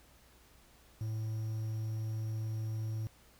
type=tone with quantisation; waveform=triangle; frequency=110 Hz; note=A2; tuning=in tune; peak=-32 dBFS; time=1.01-3.07 s; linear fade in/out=0 ms; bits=10; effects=added 60 Hz sine -65 dBFS peak until 3.39 s + pink hiss -63 dBFS RMS until 3.39 s